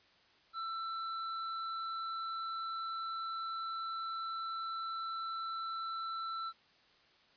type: tone with hard clipping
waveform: sine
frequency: 1335 Hz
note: E6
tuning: 22 cents sharp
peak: -39 dBFS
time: 0.53-6.53 s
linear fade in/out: 50 ms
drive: 13 dB
effects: white hiss -66 dBFS RMS until 7.36 s + resampled to 11025 Hz